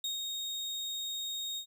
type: tone with ADSR envelope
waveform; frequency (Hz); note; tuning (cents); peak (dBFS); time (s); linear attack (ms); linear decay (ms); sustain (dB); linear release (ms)
35% pulse; 3725; A#7; -2; -30; 0.04-1.66; 3; 130; -3; 83
effects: none